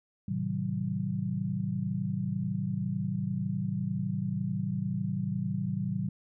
sine chord, A diminished seventh, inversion none, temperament just, 110 / 132 / 158.4 / 190.08 Hz, A2 / C3 / Eb3 / Gb3, 0 / +16 / +31 / +47 cents, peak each -36 / -36 / -35 / -32 dBFS, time 0.28-6.09 s, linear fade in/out 5 ms, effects none

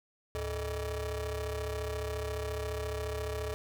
30% pulse ring-modulated tone, 178.8 Hz, F3, 41 cents sharp, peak -28 dBFS, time 0.35-3.54 s, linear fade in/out 0 ms, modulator 251 Hz, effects none

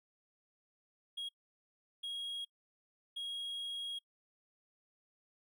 triangle tone bursts at uneven times, 3288 Hz, G#7, 18 cents flat, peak -37 dBFS, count 3, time 1.17-1.29 / 2.03-2.45 / 3.16-3.99 s, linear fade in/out 10 ms, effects noise-tail reverb RT60 0.1 s tail -25 dB re dry

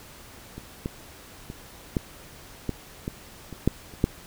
clicks, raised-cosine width 3 ms, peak -24 / -15 / -23 / -10 / -13 / -16 / -24 / -6 / -30 / -6 dBFS, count 10, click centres 0.58 / 0.859 / 1.501 / 1.968 / 2.693 / 3.079 / 3.527 / 3.676 / 3.938 / 4.041 s, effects pink hiss -47 dBFS RMS until 4.26 s

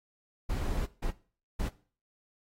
brown noise bursts at uneven times, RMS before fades -31 dBFS, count 3, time 0.49-0.86 / 1.02-1.11 / 1.59-1.69 s, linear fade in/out 10 ms, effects noise-tail reverb RT60 0.4 s tail -18 dB re dry + AAC 48 kbps

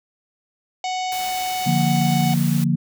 harmonic tone, 741 Hz, F#5, 2 cents sharp, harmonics 1 / 3 / 4 / 5 / 6 / 7 / 8 / 9 / 10, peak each -23 / -33 / -35 / -37 / -39 / -40 / -41 / -42 / -43 dBFS, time 0.84-2.34 s, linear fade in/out 2 ms
white noise, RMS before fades -33 dBFS, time 1.12-2.64 s, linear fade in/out 0 ms
sine chord, Bb major, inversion first, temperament equal, 146.83 / 174.61 / 233.1 Hz, D3 / F3 / Bb3, 0 / 0 / 0 cents, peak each -20 / -20 / -22 dBFS, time 1.66-2.76 s, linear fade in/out 10 ms
effects none

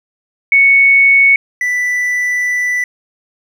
sine / triangle tone pair in turn, 2217 / 1978.9 Hz, C#7 / B6, 0 / +3 cents, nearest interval major second, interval 197 cents, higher first, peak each -5 / -11 dBFS, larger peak first, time 0.52-1.36 / 1.61-2.84 s, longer second, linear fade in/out 2 ms, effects none

